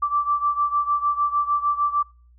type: beating tone pair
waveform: sine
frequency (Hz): 1166 / 1172.6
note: D6 / D6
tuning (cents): -13 / -3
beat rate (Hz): 6.6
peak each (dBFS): -21 / -24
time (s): 0.02-2.03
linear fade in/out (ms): 10
effects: noise-tail reverb RT60 0.4 s tail -25 dB re dry + added 60 Hz sine -50 dBFS peak until 2.38 s